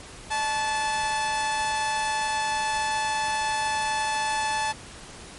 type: tone with amplitude modulation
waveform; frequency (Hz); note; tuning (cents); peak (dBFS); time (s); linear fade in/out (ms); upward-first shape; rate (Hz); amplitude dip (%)
sawtooth; 870; A5; -20; -18; 0.3-4.73; 20; sine; 259; 45
effects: pink hiss -43 dBFS RMS until 5.38 s + MP3 48 kbps